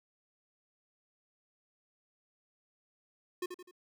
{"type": "tone with echo", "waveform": "square", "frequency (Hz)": 360.4, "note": "F#4", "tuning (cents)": -45, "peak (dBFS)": -34, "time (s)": [3.42, 3.46], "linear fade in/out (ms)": 5, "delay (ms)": 84, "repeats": 3, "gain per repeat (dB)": -7, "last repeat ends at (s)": 3.712, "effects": []}